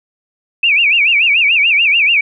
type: tone with vibrato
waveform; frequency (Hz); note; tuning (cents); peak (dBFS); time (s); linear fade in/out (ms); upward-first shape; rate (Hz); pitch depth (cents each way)
sine; 2515; D#7; +18; -8; 0.63-2.21; 5; sine; 6.9; 200
effects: none